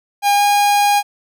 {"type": "tone with pitch glide", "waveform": "45% pulse", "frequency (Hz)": [811, 817.1], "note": ["G#5", "G#5"], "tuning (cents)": [-41, -28], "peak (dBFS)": -11, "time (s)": [0.22, 1.03], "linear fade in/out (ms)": 50, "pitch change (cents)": 13, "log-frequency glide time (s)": [0.35, 0.41], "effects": []}